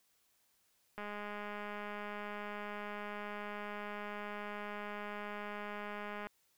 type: click train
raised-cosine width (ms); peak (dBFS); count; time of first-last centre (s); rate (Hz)
0.5; -29; 1096; 0.98-6.27; 207
effects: white hiss -74 dBFS RMS until 6.57 s